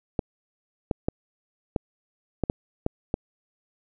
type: clicks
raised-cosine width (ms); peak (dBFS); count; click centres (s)
2; -10; 8; 0.192 / 0.912 / 1.085 / 1.762 / 2.437 / 2.499 / 2.864 / 3.141
effects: none